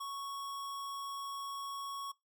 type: tone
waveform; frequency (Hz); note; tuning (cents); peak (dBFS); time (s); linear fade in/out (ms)
square; 1108.7; C#6; 0; -40; 0-2.12; 10
effects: noise-tail reverb RT60 0.2 s tail -23 dB re dry